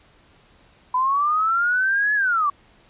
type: linear two-way sweep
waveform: sine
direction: up then down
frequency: 995 to 1716 to 1119 Hz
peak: -17 dBFS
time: 0.94-2.5 s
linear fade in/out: 5 ms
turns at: 2.14 s
effects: pink hiss -55 dBFS RMS until 2.89 s + resampled to 8000 Hz